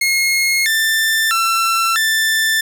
sawtooth tone with pitch steps, 2156 / 1779 / 1345 / 1771 Hz, C#7 / A6 / E6 / A6, -49 / +19 / +34 / +11 cents, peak -10 dBFS, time 0.01-2.61 s, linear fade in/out 5 ms, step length 650 ms, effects 7-bit

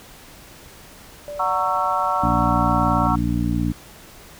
sine tone, 584 Hz, D5, 10 cents flat, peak -29 dBFS, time 1.28-3.07 s, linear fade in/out 0 ms
sine chord, F# dominant seventh, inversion none, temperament just, 740 / 925 / 1110 / 1332 Hz, F#5 / A#5 / C#6 / E6, 0 / -14 / +2 / +18 cents, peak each -24 dBFS, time 1.39-3.16 s, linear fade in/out 10 ms
harmonic tone, 58.8 Hz, A#1, 16 cents sharp, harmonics 1 / 2 / 3 / 4 / 5, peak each -25 / -25 / -25 / -25 / -25 dBFS, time 2.22-3.73 s, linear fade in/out 20 ms
effects pink hiss -44 dBFS RMS until 4.39 s

